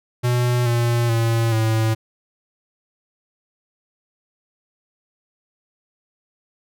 square tone with pitch steps, 122.5 / 118.6 / 114.83 / 111.17 Hz, B2 / A#2 / A#2 / A2, -14 / +30 / -26 / +18 cents, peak -17 dBFS, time 0.23-1.95 s, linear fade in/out 20 ms, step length 430 ms, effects none

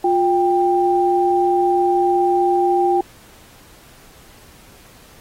sine tone pair together, 354.1 / 790 Hz, F4 / G5, +24 / +13 cents, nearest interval octave + major second, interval 1389 cents, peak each -16 dBFS, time 0.04-3.01 s, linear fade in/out 5 ms, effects pink hiss -47 dBFS RMS until 5.2 s + AAC 48 kbps

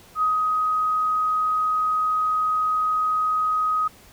sine tone with ADSR envelope, 1257 Hz, D#6, 17 cents sharp, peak -17 dBFS, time 0.15-3.88 s, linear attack 70 ms, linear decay 150 ms, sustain -2 dB, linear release 8 ms, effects pink hiss -50 dBFS RMS until 4.12 s

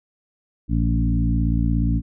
harmonic tone with a mistuned harmonic, 57 Hz, A#1, 38 cents flat, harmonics 1 / 2 / 3 / 4 / 5, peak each -20 / -23 / -25 / -26 / -27 dBFS, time 0.68-2.02 s, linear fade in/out 50 ms, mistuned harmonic 2, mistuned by +16 cents, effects none

